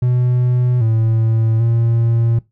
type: tone with pitch steps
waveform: triangle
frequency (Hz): 124.1 / 112.3 / 115.8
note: B2 / A2 / A#2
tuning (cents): +9 / +36 / -11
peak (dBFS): -10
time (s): 0.02-2.39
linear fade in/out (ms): 5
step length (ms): 790
effects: noise-tail reverb RT60 0.2 s tail -20 dB re dry